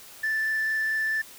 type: tone with frequency modulation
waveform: sine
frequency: 1760 Hz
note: A6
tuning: in tune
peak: -22 dBFS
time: 0.23-1.22 s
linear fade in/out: 10 ms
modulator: 24.6 Hz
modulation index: 0.61
effects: tanh soft clip ceiling -21 dBFS + white hiss -47 dBFS RMS until 1.38 s